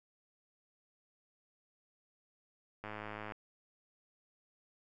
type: click train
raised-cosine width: 0.5 ms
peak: -28 dBFS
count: 52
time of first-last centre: 2.84-3.321 s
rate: 106 Hz
effects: none